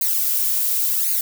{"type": "noise with flanger", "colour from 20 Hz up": "violet", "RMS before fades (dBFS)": -20, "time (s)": [0.01, 1.21], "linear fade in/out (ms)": 2, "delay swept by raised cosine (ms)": [0.45, 3.25], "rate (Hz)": 0.91, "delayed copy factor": 0.85, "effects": []}